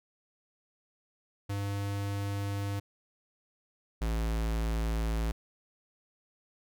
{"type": "tone pair in turn", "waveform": "square", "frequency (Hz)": [100.3, 55.39], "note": ["G2", "A1"], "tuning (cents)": [40, 12], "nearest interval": "minor seventh", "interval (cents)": 1028, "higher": "first", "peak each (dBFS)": [-32, -29], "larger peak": "second", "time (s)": [[1.49, 2.8], [4.01, 5.32]], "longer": "neither", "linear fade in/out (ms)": 10, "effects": []}